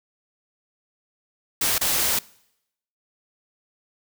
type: noise with dropouts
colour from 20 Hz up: white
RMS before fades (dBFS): -22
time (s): 1.61-2.19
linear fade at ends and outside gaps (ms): 5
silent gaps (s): 1.782-1.811
effects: noise-tail reverb RT60 0.8 s tail -23 dB re dry